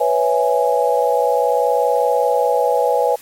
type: chord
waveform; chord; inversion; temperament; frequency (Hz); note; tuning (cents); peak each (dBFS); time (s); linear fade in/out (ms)
sine; C# minor seventh; third; equal; 493.9 / 554.4 / 659.3 / 830.6; B4 / C#5 / E5 / G#5; 0 / 0 / 0 / 0; -17 / -19 / -21 / -18; 0-3.16; 10
effects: white hiss -42 dBFS RMS until 3.21 s + MP3 64 kbps